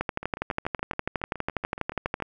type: two click trains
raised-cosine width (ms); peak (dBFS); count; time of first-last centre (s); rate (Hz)
0.5; -11 / -21; 28 / 15; 0.01-2.223 / 0.23-2.202; 12.2 / 7.1
effects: none